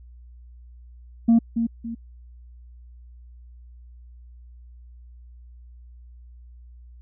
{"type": "tone with echo", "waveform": "sine", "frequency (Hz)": 230.4, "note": "A#3", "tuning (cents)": -20, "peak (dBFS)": -10, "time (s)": [1.28, 1.39], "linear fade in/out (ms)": 10, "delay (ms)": 280, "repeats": 2, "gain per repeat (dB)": -9, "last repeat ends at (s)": 1.95, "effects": ["tanh soft clip ceiling -11 dBFS", "added 60 Hz sine -43 dBFS peak until 7.01 s"]}